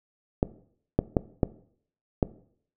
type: clicks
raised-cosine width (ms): 2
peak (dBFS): -7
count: 5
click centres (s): 0.429 / 0.99 / 1.168 / 1.432 / 2.228
effects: noise-tail reverb RT60 0.6 s tail -18 dB re dry